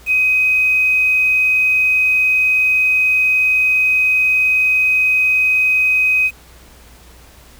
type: tone with quantisation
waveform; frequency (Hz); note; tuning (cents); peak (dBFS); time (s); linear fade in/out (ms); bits
sine; 2519; D#7; +21; -11; 0.06-6.31; 50; 6
effects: added 60 Hz sine -44 dBFS peak until 7.59 s + pink hiss -45 dBFS RMS until 7.59 s